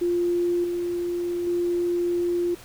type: tone with level steps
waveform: sine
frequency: 349.2 Hz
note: F4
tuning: in tune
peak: -20 / -24 / -21 dBFS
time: 0.01-2.55 s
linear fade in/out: 10 ms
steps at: 0.64 / 1.47 s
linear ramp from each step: 2 ms
effects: pink hiss -46 dBFS RMS until 2.64 s

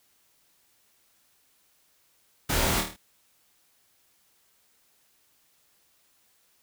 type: noise with echo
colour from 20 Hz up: pink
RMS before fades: -27 dBFS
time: 2.49-2.81 s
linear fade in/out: 10 ms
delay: 26 ms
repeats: 6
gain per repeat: -4 dB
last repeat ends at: 2.966 s
effects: white hiss -66 dBFS RMS until 6.62 s

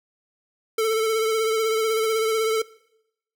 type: tone with vibrato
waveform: square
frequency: 442.4 Hz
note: A4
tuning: 9 cents sharp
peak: -20 dBFS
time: 0.78-2.62 s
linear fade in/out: 5 ms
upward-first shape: sine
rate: 16 Hz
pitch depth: 31 cents each way
effects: noise-tail reverb RT60 0.8 s tail -21 dB re dry

